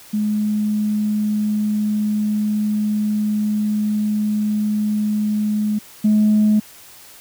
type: tone pair in turn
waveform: sine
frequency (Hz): 211 / 212.5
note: G#3 / G#3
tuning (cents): +28 / +40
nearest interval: unison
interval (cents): 12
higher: second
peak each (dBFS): -16 / -10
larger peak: second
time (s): 0.13-5.79 / 6.04-6.6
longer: first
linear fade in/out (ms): 10
effects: tanh soft clip ceiling -8 dBFS + white hiss -43 dBFS RMS until 7.2 s